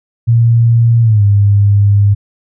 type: tone with pitch glide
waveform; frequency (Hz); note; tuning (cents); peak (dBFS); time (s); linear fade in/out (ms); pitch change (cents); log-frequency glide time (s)
sine; 116.54 to 101.45; A#2 to G#2; 0 to -40; -5; 0.27-2.15; 20; -240; 1.02-1.23
effects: none